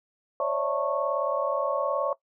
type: tone cluster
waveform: sine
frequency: 540 / 579 / 657 / 896 / 1101 Hz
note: C#5 / D5 / E5 / A5 / C#6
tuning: -45 / -25 / -6 / +31 / -12 cents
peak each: -29 / -28 / -32 / -36 / -30 dBFS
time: 0.4-2.13 s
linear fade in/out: 2 ms
effects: noise-tail reverb RT60 0.1 s tail -19 dB re dry